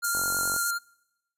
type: tone with vibrato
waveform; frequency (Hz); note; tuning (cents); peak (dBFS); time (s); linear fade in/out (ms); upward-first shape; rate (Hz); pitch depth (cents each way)
square; 1396.9; F6; 0; -28; 0.02-0.79; 20; sine; 9.5; 13
type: band-pass noise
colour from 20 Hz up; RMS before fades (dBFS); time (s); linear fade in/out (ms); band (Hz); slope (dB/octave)
pink; -31; 0.04-0.71; 5; 6100 to 14000; 96
type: click train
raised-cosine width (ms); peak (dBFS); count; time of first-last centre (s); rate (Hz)
1; -24; 20; 0.15-0.563; 46
effects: noise-tail reverb RT60 0.9 s tail -25 dB re dry